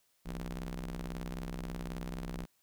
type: ring-modulated tone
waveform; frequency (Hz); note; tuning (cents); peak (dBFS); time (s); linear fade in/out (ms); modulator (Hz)
sawtooth; 63.8; C2; -43; -31; 0.25-2.46; 20; 105
effects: white hiss -73 dBFS RMS until 2.62 s